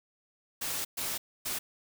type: noise bursts at uneven times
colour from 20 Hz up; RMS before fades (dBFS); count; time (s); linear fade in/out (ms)
white; -34; 3; 0.61-0.85 / 0.97-1.18 / 1.45-1.59; 10
effects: none